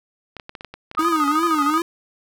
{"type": "clicks", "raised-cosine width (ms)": 0.3, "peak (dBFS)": -19, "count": 11, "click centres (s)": [0.367, 0.398, 0.494, 0.552, 0.609, 0.647, 0.74, 0.914, 0.95, 0.983, 1.026]}
{"type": "tone with tremolo", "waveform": "sine", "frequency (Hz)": 1244.5, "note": "D#6", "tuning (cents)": 0, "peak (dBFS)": -16, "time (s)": [0.97, 1.81], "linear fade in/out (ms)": 10, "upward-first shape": "square", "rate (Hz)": 13, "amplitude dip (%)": 60}
{"type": "tone with vibrato", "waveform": "square", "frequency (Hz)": 311.1, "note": "D#4", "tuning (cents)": 0, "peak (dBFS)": -21, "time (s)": [0.99, 1.82], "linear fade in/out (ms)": 2, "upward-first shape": "triangle", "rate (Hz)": 2.7, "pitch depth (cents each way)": 190}
{"effects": []}